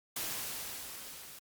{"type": "noise with level ramp", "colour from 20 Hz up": "white", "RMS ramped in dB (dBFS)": [-36, -50], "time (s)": [0.16, 1.39], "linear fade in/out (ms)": 5, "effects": ["Opus 48 kbps"]}